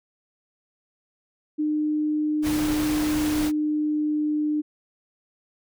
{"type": "tone with pitch glide", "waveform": "sine", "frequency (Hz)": [303.3, 301.2], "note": ["D#4", "D4"], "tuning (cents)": [-44, 44], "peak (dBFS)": -21, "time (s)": [1.58, 4.62], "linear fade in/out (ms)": 20, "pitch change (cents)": -12, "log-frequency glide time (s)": [3.19, 4.47]}
{"type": "noise", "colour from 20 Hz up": "pink", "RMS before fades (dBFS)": -31, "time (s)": [2.42, 3.52], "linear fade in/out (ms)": 50}
{"effects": []}